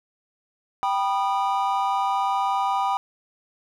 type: chord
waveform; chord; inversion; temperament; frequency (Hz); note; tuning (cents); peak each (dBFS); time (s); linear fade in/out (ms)
triangle; G augmented; none; just; 784 / 980 / 1225; G5 / B5 / D#6; 0 / -14 / -27; -22 / -23 / -26; 0.83-2.97; 0
effects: none